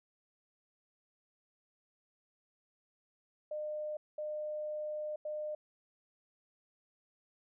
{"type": "tone bursts at uneven times", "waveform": "sine", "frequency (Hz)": 606, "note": "D#5", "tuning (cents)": -46, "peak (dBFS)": -36, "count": 3, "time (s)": [[3.51, 3.97], [4.18, 5.16], [5.25, 5.55]], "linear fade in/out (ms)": 5, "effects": []}